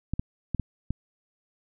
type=clicks; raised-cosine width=5 ms; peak=-15 dBFS; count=5; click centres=0.136 / 0.195 / 0.547 / 0.597 / 0.906 s; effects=none